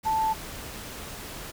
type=tone in noise; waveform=sine; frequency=880 Hz; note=A5; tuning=in tune; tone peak=-22 dBFS; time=0.05-0.34 s; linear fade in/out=20 ms; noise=pink; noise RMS=-39 dBFS; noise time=0.03-1.52 s; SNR=+14 dB; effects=none